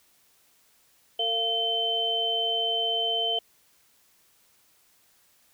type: tone cluster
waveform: sine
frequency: 454.1 / 691 / 3082 Hz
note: A#4 / F5 / G7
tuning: -45 / -19 / -30 cents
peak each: -33 / -31 / -25 dBFS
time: 1.19-3.39 s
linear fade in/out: 5 ms
effects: white hiss -63 dBFS RMS until 5.53 s